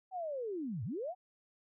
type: linear two-way sweep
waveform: sine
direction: down then up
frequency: 771 to 96 to 771 Hz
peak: -36 dBFS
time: 0.11-1.15 s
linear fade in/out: 50 ms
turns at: 0.84 s
effects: none

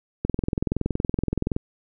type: click train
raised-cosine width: 3 ms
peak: -10 dBFS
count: 29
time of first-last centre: 0.25-1.565 s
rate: 21.3 Hz
effects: none

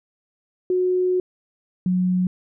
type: tone pair in turn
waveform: sine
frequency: 365.6 / 182.41 Hz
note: F#4 / F#3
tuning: -21 / -24 cents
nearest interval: octave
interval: 1203 cents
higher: first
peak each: -17 / -17 dBFS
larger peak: neither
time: 0.7-1.2 / 1.86-2.27 s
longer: first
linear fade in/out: 2 ms
effects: none

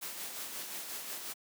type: noise with tremolo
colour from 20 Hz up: white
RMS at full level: -40 dBFS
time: 0.01-1.34 s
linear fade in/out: 20 ms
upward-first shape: sine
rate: 5.6 Hz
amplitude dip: 40%
effects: high-pass 200 Hz 12 dB/octave

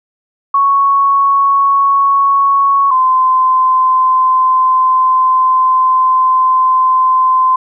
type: tone pair in turn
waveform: sine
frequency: 1108.7 / 1033 Hz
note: C#6 / C6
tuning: 0 / -22 cents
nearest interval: minor second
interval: 122 cents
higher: first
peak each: -7 dBFS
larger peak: neither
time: 0.54-2.91 / 2.91-7.56 s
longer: second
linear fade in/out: 5 ms
effects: none

